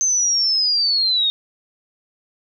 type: linear sweep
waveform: sine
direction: down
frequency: 6272 to 3672 Hz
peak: -15 dBFS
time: 0.01-1.3 s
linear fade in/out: 0 ms
effects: none